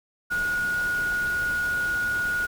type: tone in noise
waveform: sine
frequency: 1447 Hz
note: F#6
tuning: 39 cents flat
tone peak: -23 dBFS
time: 0.3-2.47 s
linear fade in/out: 20 ms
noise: pink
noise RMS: -38 dBFS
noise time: 0.3-2.47 s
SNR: +12 dB
effects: none